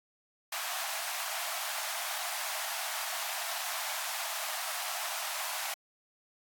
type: high-pass noise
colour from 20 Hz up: pink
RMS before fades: -36 dBFS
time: 0.52-5.74 s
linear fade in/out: 5 ms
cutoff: 630 Hz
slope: 96 dB/octave
effects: AAC 64 kbps